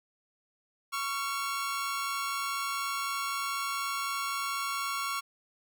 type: tone pair together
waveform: sawtooth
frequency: 1112 / 1369 Hz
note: C#6 / F6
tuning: +5 / -35 cents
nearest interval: major third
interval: 360 cents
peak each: -29 / -32 dBFS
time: 0.92-5.21 s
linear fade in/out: 20 ms
effects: none